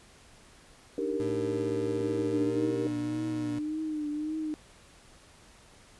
sine chord, Eb major seventh, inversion third, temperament equal, 293.7 / 311.1 / 392 / 466.2 Hz, D4 / Eb4 / G4 / Bb4, 0 / 0 / 0 / 0 cents, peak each -35 / -36 / -33 / -32 dBFS, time 0.98-2.87 s, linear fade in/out 2 ms
30% pulse tone with pitch glide, 110 to 119.26 Hz, A2 to A#2, 0 to +40 cents, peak -34 dBFS, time 1.2-3.59 s, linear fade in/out 0 ms, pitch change +140 cents, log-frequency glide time 2.31-2.69 s
sine tone with vibrato, 305.2 Hz, D#4, 33 cents flat, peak -30 dBFS, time 2.01-4.54 s, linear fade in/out 0 ms, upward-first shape triangle, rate 1.8 Hz, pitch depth 63 cents each way
effects pink hiss -56 dBFS RMS until 5.99 s + resampled to 24000 Hz

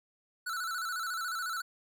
square tone with vibrato, 1400 Hz, F6, 4 cents sharp, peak -34 dBFS, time 0.46-1.62 s, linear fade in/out 10 ms, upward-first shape square, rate 14 Hz, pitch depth 85 cents each way, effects none

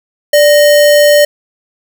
sine tone with sample-and-hold, 587 Hz, D5, 1 cent flat, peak -3 dBFS, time 0.33-1.25 s, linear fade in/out 5 ms, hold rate 2450 Hz, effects none

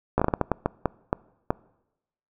slowing click train, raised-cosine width 1 ms, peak -7 dBFS, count 12, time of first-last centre 0.18-1.505 s, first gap 15 ms, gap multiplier 1.38, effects noise-tail reverb RT60 0.9 s tail -24 dB re dry

